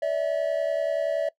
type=tone pair together; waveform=triangle; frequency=576 / 646.5 Hz; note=D5 / E5; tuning=-34 / -34 cents; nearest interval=major second; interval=200 cents; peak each=-24 dBFS; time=0.02-1.29 s; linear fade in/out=5 ms; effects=noise-tail reverb RT60 0.1 s tail -20 dB re dry